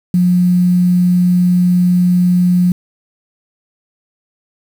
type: tone with quantisation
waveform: sine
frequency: 178.8 Hz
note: F3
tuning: 41 cents sharp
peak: -8 dBFS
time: 0.14-2.72 s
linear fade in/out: 2 ms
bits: 6
effects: none